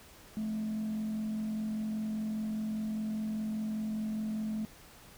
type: tone with frequency modulation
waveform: sine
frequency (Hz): 216.5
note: A3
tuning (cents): -28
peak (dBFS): -30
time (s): 0.37-4.65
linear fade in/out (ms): 0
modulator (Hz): 45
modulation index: 0.27
effects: tanh soft clip ceiling -30 dBFS + pink hiss -55 dBFS RMS until 5.17 s